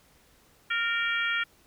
harmonic tone with a mistuned harmonic, 466.2 Hz, A#4, in tune, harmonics 3 / 4 / 5 / 6 / 7, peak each -29 / -31 / -31 / -38 / -35 dBFS, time 0.7-1.44 s, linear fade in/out 10 ms, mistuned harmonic 4, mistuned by -27 cents, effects pink hiss -61 dBFS RMS until 1.66 s

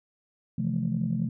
sine chord, F major seventh, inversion second, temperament just, 130.96 / 163.7 / 174.61 / 218.3 Hz, C3 / E3 / F3 / A3, +2 / -12 / 0 / -13 cents, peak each -31 / -31 / -30 / -29 dBFS, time 0.58-1.29 s, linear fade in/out 5 ms, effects tanh soft clip ceiling -16 dBFS

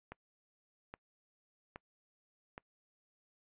click train, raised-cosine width 0.5 ms, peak -30 dBFS, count 4, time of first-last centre 0.12-2.579 s, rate 1.22 Hz, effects noise-tail reverb RT60 0.1 s tail -25 dB re dry + resampled to 8000 Hz

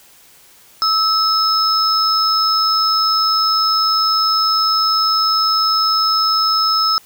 triangle tone pair together, 1300 / 5200 Hz, E6 / E8, -24 / -24 cents, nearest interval 2 octaves, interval 2400 cents, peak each -14 dBFS, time 0.82-6.98 s, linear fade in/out 0 ms, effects white hiss -47 dBFS RMS until 7.05 s

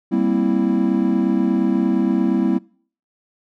triangle chord, C dominant seventh, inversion second, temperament equal, 196 / 233.1 / 261.6 / 329.6 Hz, G3 / Bb3 / C4 / E4, 0 / 0 / 0 / 0 cents, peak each -19 dBFS, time 0.11-2.59 s, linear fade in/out 20 ms, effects noise-tail reverb RT60 0.5 s tail -24 dB re dry

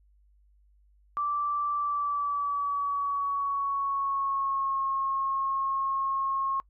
sine tone with pitch glide, 1168 to 1083.5 Hz, D6 to C#6, -10 to -40 cents, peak -26 dBFS, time 1.17-6.6 s, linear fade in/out 0 ms, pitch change -130 cents, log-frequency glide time 1.75-4.82 s, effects noise-tail reverb RT60 0.1 s tail -24 dB re dry + added 50 Hz sine -59 dBFS peak until 6.69 s

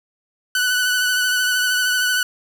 sawtooth tone with vibrato, 1491 Hz, F#6, 13 cents sharp, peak -13 dBFS, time 0.55-2.23 s, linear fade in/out 2 ms, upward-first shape triangle, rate 13 Hz, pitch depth 30 cents each way, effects none

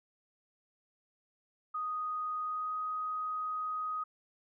sine tone with pitch glide, 1244 to 1252.7 Hz, D#6 to D#6, -1 to +11 cents, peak -33 dBFS, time 1.74-4.04 s, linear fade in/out 10 ms, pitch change +12 cents, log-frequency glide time 2.43-2.75 s, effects none

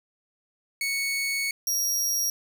sawtooth tone pair in turn, 2217 / 5653 Hz, C#7 / F8, 0 / +20 cents, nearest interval octave + major third, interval 1620 cents, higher second, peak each -22 / -21 dBFS, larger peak second, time 0.81-1.51 / 1.67-2.3 s, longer first, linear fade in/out 2 ms, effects none

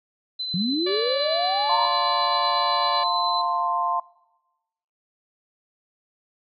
sine tone with tremolo, 4038 Hz, B7, 38 cents sharp, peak -25 dBFS, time 0.39-3.42 s, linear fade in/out 10 ms, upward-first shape triangle, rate 9.8 Hz, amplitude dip 30%
sine linear sweep, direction up, 164.6 to 972 Hz, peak -22 dBFS, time 0.54-1.86 s, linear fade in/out 2 ms
harmonic tone, 578 Hz, D5, 28 cents flat, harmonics 1 / 2 / 3 / 4 / 5 / 6 / 7 / 8, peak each -31 / -34 / -36 / -37 / -38 / -39 / -39 / -40 dBFS, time 0.86-3.04 s, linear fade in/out 10 ms
sine chord, F major, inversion none, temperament equal with one note detuned, 698.5 / 896.9 / 1046.5 Hz, F5 / A5 / C6, 0 / +33 / 0 cents, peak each -27 / -27 / -23 dBFS, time 1.69-4 s, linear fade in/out 5 ms
effects noise-tail reverb RT60 1.0 s tail -22 dB re dry

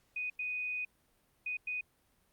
sine tone bursts at uneven times, 2489 Hz, D#7, in tune, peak -34 dBFS, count 4, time 0.16-0.3 / 0.39-0.85 / 1.46-1.57 / 1.67-1.81 s, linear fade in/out 5 ms, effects pink hiss -72 dBFS RMS until 2.32 s + Opus 48 kbps

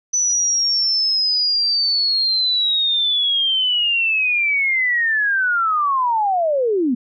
sine linear sweep, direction down, 6000 to 228.1 Hz, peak -15 dBFS, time 0.13-6.95 s, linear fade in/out 10 ms, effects none

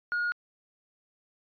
sine tone with tanh clipping, 1436 Hz, F6, 48 cents sharp, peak -27 dBFS, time 0.12-0.32 s, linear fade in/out 0 ms, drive 1 dB, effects resampled to 11025 Hz

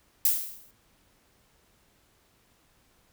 violet noise with exponential decay, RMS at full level -20 dBFS, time 0.25-0.71 s, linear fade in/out 2 ms, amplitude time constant 100 ms, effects pink hiss -65 dBFS RMS until 3.12 s

